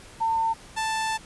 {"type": "tone pair in turn", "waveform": ["sine", "sawtooth"], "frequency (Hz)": [902, 882.4], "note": ["A5", "A5"], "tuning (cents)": [43, 5], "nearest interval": "unison", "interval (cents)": 38, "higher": "first", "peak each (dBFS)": -21, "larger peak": "neither", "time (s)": [[0.2, 0.54], [0.76, 1.18]], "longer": "second", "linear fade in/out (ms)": 20, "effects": ["pink hiss -47 dBFS RMS until 1.25 s", "resampled to 24000 Hz"]}